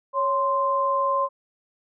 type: tone pair together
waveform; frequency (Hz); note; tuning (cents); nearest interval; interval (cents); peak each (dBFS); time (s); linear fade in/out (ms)
sine; 554.4 / 1043.6; C#5 / C6; 0 / -5; major seventh; 1095; -25 / -21; 0.13-1.29; 50
effects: none